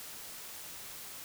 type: silence
effects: white hiss -46 dBFS RMS until 1.24 s